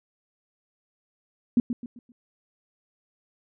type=tone with echo; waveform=sine; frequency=240.1 Hz; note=B3; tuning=49 cents flat; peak=-15 dBFS; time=1.57-1.6 s; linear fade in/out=2 ms; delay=130 ms; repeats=4; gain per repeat=-9 dB; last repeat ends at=2.12 s; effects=none